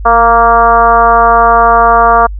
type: tone with frequency modulation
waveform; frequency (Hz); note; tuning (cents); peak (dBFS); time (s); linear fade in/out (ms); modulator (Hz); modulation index
sine; 930; A#5; -4; -3; 0.05-2.27; 10; 234; 1.7
effects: added 50 Hz sine -18 dBFS peak until 2.39 s